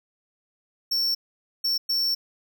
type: tone bursts at uneven times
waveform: square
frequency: 5440 Hz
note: F8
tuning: 46 cents flat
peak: -22 dBFS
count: 3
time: 0.91-1.15 / 1.64-1.78 / 1.89-2.15 s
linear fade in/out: 10 ms
effects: none